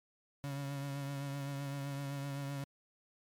35% pulse tone with vibrato, 139.9 Hz, C#3, 16 cents sharp, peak -36 dBFS, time 0.44-2.64 s, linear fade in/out 0 ms, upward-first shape triangle, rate 7.8 Hz, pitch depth 36 cents each way, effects MP3 96 kbps

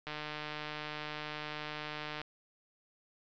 click train, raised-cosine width 0.3 ms, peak -24 dBFS, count 325, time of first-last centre 0.07-2.216 s, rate 151 Hz, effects resampled to 16000 Hz

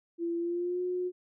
sine tone with pitch glide, 339.2 to 361.5 Hz, E4 to F#4, +50 to -40 cents, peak -29 dBFS, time 0.18-1.12 s, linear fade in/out 50 ms, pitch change +110 cents, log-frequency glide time 0.38-0.82 s, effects none

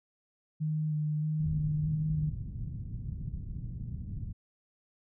sine tone with vibrato, 153.1 Hz, D#3, 28 cents flat, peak -28 dBFS, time 0.6-2.31 s, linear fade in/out 20 ms, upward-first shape square, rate 1.6 Hz, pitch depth 16 cents each way
white low-pass noise, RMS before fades -38 dBFS, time 1.39-4.33 s, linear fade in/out 20 ms, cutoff 150 Hz, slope 24 dB/octave
effects none

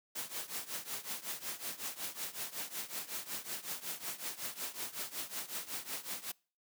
white noise with tremolo, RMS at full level -38 dBFS, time 0.15-6.32 s, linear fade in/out 10 ms, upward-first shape triangle, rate 5.4 Hz, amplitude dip 90%, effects noise-tail reverb RT60 0.4 s tail -26 dB re dry + high-pass 150 Hz 12 dB/octave

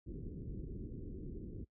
pink low-pass noise, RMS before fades -45 dBFS, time 0.06-1.65 s, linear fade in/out 20 ms, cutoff 410 Hz, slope 48 dB/octave, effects noise-tail reverb RT60 0.1 s tail -21 dB re dry

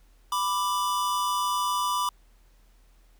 square tone pair together, 990 / 1177.3 Hz, B5 / D6, +4 / +4 cents, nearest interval minor third, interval 300 cents, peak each -28 dBFS, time 0.32-2.09 s, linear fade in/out 2 ms, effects added 40 Hz sine -55 dBFS peak until 3.19 s + pink hiss -66 dBFS RMS until 3.19 s

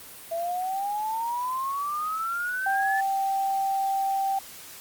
sine exponential sweep, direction up, 659.3 to 1763 Hz, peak -26 dBFS, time 0.31-3.01 s, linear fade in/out 10 ms
sine tone, 780 Hz, G5, 9 cents flat, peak -23 dBFS, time 2.66-4.39 s, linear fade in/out 5 ms
effects white hiss -44 dBFS RMS until 4.8 s + Opus 32 kbps

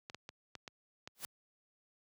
clicks, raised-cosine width 0.2 ms, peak -28 dBFS, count 6, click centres 0.099 / 0.146 / 0.291 / 0.553 / 0.678 / 1.075 s
white noise with exponential growth, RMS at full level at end -38 dBFS, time 1.15-1.25 s, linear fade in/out 0 ms, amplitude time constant 20 ms
effects high-pass 80 Hz 12 dB/octave

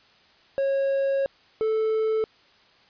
triangle tone pair in turn, 547 / 438.8 Hz, C#5 / A4, -23 / -5 cents, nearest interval major third, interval 382 cents, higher first, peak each -19 dBFS, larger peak neither, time 0.58-1.26 / 1.61-2.24 s, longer first, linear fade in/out 0 ms, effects white hiss -57 dBFS RMS until 2.89 s + resampled to 11025 Hz

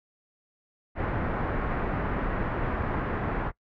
pink low-pass noise, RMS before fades -29 dBFS, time 0.95-3.52 s, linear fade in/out 50 ms, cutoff 1800 Hz, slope 24 dB/octave, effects noise-tail reverb RT60 0.1 s tail -22 dB re dry

